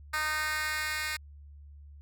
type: tone with high-pass filter sweep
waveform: 10% pulse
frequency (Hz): 307.7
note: D#4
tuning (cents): -19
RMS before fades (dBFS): -32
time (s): 0.13-1.17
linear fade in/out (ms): 10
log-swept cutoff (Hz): 1400 to 2200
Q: 1.7
effects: added 72 Hz sine -47 dBFS peak until 2.01 s